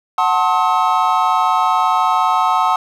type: chord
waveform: triangle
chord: F# diminished seventh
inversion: none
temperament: just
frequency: 740 / 888 / 1065.6 / 1278.7 Hz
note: F#5 / A5 / C6 / Eb6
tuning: 0 / +16 / +31 / +47 cents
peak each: -16 dBFS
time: 0.18-2.76 s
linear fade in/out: 2 ms
effects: none